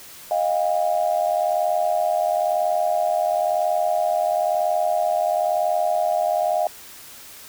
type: tone cluster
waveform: sine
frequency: 623 / 704 / 805 Hz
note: D#5 / F5 / G5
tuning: +2 / +14 / +46 cents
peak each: -22 / -21 / -27 dBFS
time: 0.31-6.67 s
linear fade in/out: 2 ms
effects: white hiss -42 dBFS RMS until 7.48 s